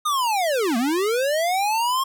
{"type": "linear two-way sweep", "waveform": "square", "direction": "down then up", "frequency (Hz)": [1244.5, 220, 1084], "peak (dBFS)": -20, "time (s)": [0.05, 2.04], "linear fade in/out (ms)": 10, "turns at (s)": 0.77, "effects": []}